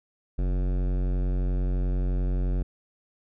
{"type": "tone with hard clipping", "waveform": "sine", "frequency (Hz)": 45.75, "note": "F#1", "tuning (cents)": -19, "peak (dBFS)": -25, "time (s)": [0.38, 2.63], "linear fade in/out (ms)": 10, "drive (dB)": 17, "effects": []}